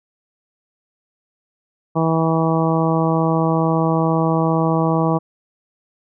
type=harmonic tone; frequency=162.3 Hz; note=E3; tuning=27 cents flat; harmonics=1 / 2 / 3 / 4 / 5 / 6 / 7; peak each=-18 / -21 / -23 / -24 / -25 / -26 / -26 dBFS; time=1.95-5.19 s; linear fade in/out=20 ms; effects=none